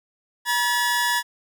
sawtooth tone pair together, 961.9 / 1714 Hz, B5 / A6, -46 / -46 cents, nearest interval minor seventh, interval 1000 cents, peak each -19 dBFS, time 0.45-1.23 s, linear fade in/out 50 ms, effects none

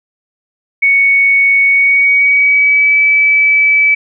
sine tone with pitch glide, 2224 to 2300 Hz, C#7 to D7, +5 to -37 cents, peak -6 dBFS, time 0.82-3.95 s, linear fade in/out 10 ms, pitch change +58 cents, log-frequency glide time 1.66-3 s, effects none

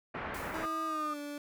white low-pass noise, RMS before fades -39 dBFS, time 0.14-0.66 s, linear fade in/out 10 ms, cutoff 1900 Hz, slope 24 dB/octave
white noise with exponential decay, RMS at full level -47 dBFS, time 0.34-1.17 s, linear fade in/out 5 ms, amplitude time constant 180 ms
30% pulse tone with pitch glide, 322.4 to 290.6 Hz, E4 to D4, -38 to -18 cents, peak -36 dBFS, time 0.54-1.38 s, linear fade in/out 2 ms, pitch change -180 cents, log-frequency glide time 0.86-1.18 s
sine tone, 1220 Hz, D#6, 34 cents flat, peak -33 dBFS, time 0.63-1.14 s, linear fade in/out 10 ms
effects none

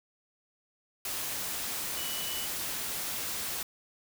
sine tone in noise, 2960 Hz, F#7, in tune, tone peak -39 dBFS, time 1.97-2.46 s, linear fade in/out 2 ms, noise white, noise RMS -35 dBFS, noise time 1.05-3.63 s, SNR -7 dB, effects none

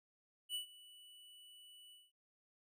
square tone with ADSR envelope, 2961 Hz, F#7, 1 cent sharp, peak -38 dBFS, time 0.49-2.12 s, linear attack 57 ms, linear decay 110 ms, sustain -20 dB, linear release 200 ms, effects none

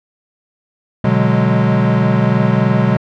square chord, G# half-diminished seventh, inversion first, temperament equal, 123.47 / 146.83 / 185 / 207.7 Hz, B2 / D3 / F#3 / G#3, 0 / 0 / 0 / 0 cents, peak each -16 / -19 / -17 / -17 dBFS, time 1.04-2.97 s, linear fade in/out 5 ms, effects low-pass 2000 Hz 12 dB/octave

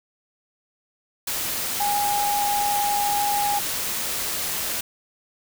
sine tone in noise, 820 Hz, G#5, 22 cents flat, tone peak -21 dBFS, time 1.8-3.59 s, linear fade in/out 5 ms, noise white, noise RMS -27 dBFS, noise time 1.27-4.81 s, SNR +3 dB, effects none

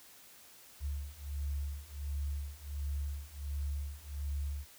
sine beating tone pair, 70.6 / 72 Hz, C#2 / D2, +32 / -34 cents, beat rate 1.4 Hz, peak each -39 / -38 dBFS, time 0.8-4.66 s, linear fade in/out 50 ms, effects white hiss -57 dBFS RMS until 4.78 s

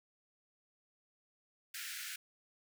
pink high-pass noise, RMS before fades -44 dBFS, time 1.74-2.16 s, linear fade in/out 5 ms, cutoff 1400 Hz, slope 96 dB/octave, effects none

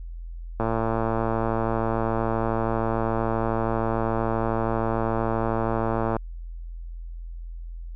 click train, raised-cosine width 1 ms, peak -11 dBFS, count 630, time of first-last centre 0.6-6.166 s, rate 113 Hz, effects added 42 Hz sine -33 dBFS peak until 7.95 s

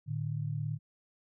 sine tone pair together, 111.85 / 150 Hz, A2 / D3, +29 / +37 cents, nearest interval perfect fourth, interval 508 cents, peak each -35 / -34 dBFS, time 0.06-0.79 s, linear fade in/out 50 ms, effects none

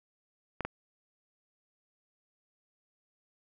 clicks, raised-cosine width 0.5 ms, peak -19 dBFS, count 2, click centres 0.607 / 0.65 s, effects none

